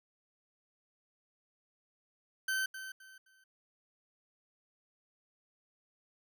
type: tone with echo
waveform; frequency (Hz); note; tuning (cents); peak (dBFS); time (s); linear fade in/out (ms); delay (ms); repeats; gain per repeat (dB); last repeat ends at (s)
40% pulse; 1540; G6; -31; -30; 2.48-2.66; 5; 260; 3; -11; 3.44
effects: none